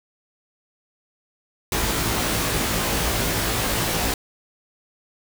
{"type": "noise with comb filter", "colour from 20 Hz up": "pink", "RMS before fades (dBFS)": -23, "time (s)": [1.72, 4.14], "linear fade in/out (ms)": 2, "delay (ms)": 18, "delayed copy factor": 0.95, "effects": []}